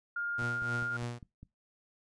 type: tone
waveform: sine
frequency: 1411 Hz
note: F6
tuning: 17 cents sharp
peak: -32 dBFS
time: 0.16-0.97 s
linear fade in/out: 5 ms
type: tone with tremolo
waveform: sawtooth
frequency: 120 Hz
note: B2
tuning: 49 cents flat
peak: -30 dBFS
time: 0.38-1.19 s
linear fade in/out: 10 ms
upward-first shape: triangle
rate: 3.4 Hz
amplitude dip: 80%
type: click train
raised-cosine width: 5 ms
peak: -36 dBFS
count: 6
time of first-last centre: 0.42-1.43 s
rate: 4.95 Hz
effects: noise-tail reverb RT60 0.2 s tail -20 dB re dry + resampled to 22050 Hz